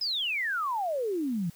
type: exponential sweep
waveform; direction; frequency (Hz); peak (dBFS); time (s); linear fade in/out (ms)
sine; down; 5210 to 159.7; -27; 0.01-1.5; 5
effects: white hiss -56 dBFS RMS until 1.55 s